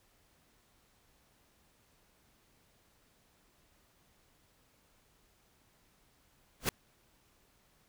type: noise with exponential growth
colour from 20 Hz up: pink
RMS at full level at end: -24 dBFS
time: 6.6-6.69 s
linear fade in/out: 1 ms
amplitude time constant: 18 ms
effects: pink hiss -69 dBFS RMS until 7.88 s